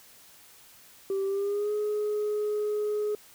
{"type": "tone with pitch glide", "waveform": "sine", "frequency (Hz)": [389.9, 420.3], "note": ["G4", "G#4"], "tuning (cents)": [-9, 21], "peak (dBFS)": -24, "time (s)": [1.1, 3.15], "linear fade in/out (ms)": 2, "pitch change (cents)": 130, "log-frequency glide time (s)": [1.26, 1.72], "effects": ["tanh soft clip ceiling -24 dBFS", "white hiss -54 dBFS RMS until 3.34 s"]}